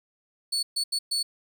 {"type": "tone bursts at uneven times", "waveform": "35% pulse", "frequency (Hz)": 4435, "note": "C#8", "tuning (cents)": 0, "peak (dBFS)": -23, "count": 4, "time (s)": [[0.52, 0.63], [0.76, 0.84], [0.92, 0.99], [1.11, 1.23]], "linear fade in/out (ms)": 10, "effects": []}